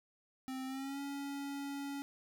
square tone with pitch glide, 261.6 to 280.4 Hz, C4 to C#4, 0 to +20 cents, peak -40 dBFS, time 0.48-2.02 s, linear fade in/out 0 ms, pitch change +120 cents, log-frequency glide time 0.66-1 s, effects none

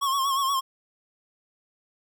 square tone with vibrato, 1090 Hz, C#6, 29 cents flat, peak -23 dBFS, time 0.01-0.61 s, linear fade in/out 20 ms, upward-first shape sine, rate 8.4 Hz, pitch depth 62 cents each way, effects none

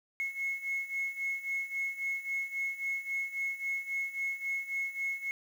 sine beating tone pair, 2178 / 2181.7 Hz, C#7 / C#7, -31 / -28 cents, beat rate 3.7 Hz, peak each -36 / -33 dBFS, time 0.2-5.31 s, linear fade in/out 0 ms, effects tanh soft clip ceiling -27 dBFS + 9-bit

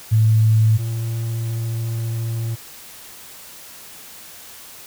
sine / triangle tone pair in turn, 110 / 114.29 Hz, A2 / A#2, 0 / -34 cents, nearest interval minor second, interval 66 cents, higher second, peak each -11 / -19 dBFS, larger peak first, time 0.11-0.78 / 0.78-2.56 s, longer second, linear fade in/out 20 ms, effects white hiss -40 dBFS RMS until 4.86 s

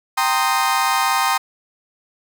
35% pulse chord, C minor seventh, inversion second, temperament equal with one note detuned, 784 / 921.1 / 1046.5 / 1244.5 Hz, G5 / Bb5 / C6 / Eb6, 0 / -21 / 0 / 0 cents, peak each -20 dBFS, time 0.17-1.38 s, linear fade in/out 10 ms, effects none

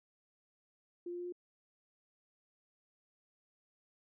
sine tone with pitch steps, 349.2 / 351.2 / 353.3 / 355.3 Hz, F4 / F4 / F4 / F4, 0 / +10 / +20 / +30 cents, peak -39 dBFS, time 1.06-1.324 s, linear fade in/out 5 ms, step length 66 ms, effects none

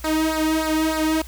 sawtooth tone with flanger, 315 Hz, D#4, 21 cents sharp, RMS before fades -21 dBFS, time 0.04-1.22 s, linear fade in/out 5 ms, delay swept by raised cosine 0.31 to 1.91 ms, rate 3.3 Hz, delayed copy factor -0.85, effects added 60 Hz sine -36 dBFS peak until 1.27 s + white hiss -45 dBFS RMS until 1.27 s

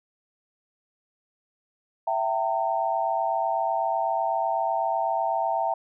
sine tone cluster, 664 / 772 / 912 Hz, E5 / G5 / A#5, +12 / -27 / -38 cents, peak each -27 dBFS, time 2.07-5.74 s, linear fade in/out 5 ms, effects none

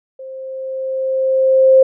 sine tone with level ramp, 527 Hz, C5, 12 cents sharp, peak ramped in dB -29 to -4 dBFS, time 0.19-1.83 s, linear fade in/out 5 ms, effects none

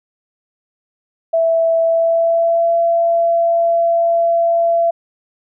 sine tone with pitch glide, 659.3 to 675.5 Hz, E5 to E5, 0 to +42 cents, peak -11 dBFS, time 1.33-4.91 s, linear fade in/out 10 ms, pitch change +42 cents, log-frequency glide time 1.81-2.74 s, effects none

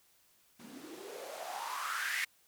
blue noise with band-pass filter sweep, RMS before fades -40 dBFS, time 0.59-2.25 s, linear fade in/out 10 ms, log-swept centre 210 to 2100 Hz, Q 6.7, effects white hiss -68 dBFS RMS until 2.47 s

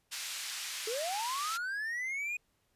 white band-pass noise, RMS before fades -40 dBFS, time 0.11-1.58 s, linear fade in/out 20 ms, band 1600 to 6900 Hz, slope 12 dB/octave
triangle linear sweep, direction up, 418.3 to 2489 Hz, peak -32 dBFS, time 0.87-2.37 s, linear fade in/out 5 ms
effects pink hiss -75 dBFS RMS until 2.75 s + resampled to 32000 Hz

